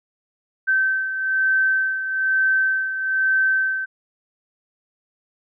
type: beating tone pair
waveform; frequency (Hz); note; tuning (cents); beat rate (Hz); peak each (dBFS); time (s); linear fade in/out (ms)
sine; 1545 / 1546.1; G6 / G6; -26 / -24; 1.1; -18 / -25; 0.67-3.86; 20
effects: none